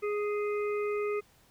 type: harmonic tone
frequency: 415.3 Hz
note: G#4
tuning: in tune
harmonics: 1 / 3 / 5 / 6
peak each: -29 / -39 / -43 / -45 dBFS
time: 0.02-1.21 s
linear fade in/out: 20 ms
effects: pink hiss -63 dBFS RMS until 1.5 s